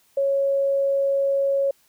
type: tone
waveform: sine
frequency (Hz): 552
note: C#5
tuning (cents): -7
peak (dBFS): -18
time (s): 0.17-1.71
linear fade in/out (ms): 5
effects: white hiss -61 dBFS RMS until 1.88 s